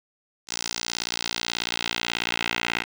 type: tone with band-pass filter sweep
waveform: 10% pulse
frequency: 58.3 Hz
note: A#1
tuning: 1 cent sharp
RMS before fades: -29 dBFS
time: 0.47-2.85 s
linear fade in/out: 50 ms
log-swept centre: 5900 to 2400 Hz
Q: 1.7
effects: none